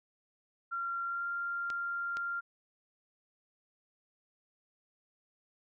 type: tone with pitch glide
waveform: sine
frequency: 1377 to 1390.6 Hz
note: F6 to F6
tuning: -25 to -8 cents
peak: -33 dBFS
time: 0.71-2.41 s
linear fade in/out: 20 ms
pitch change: +17 cents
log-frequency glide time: 1.05-1.27 s
type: clicks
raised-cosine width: 0.2 ms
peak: -26 dBFS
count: 2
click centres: 1.702 / 2.17 s
effects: none

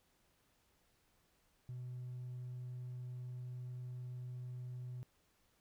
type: tone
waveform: triangle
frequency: 124.8 Hz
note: B2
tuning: 19 cents sharp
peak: -40 dBFS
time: 1.69-5.03 s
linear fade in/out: 0 ms
effects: tanh soft clip ceiling -39 dBFS + pink hiss -75 dBFS RMS until 5.6 s

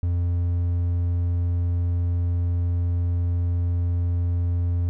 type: tone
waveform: triangle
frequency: 87.1 Hz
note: F2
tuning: 4 cents flat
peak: -18 dBFS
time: 0.03-4.89 s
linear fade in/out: 0 ms
effects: none

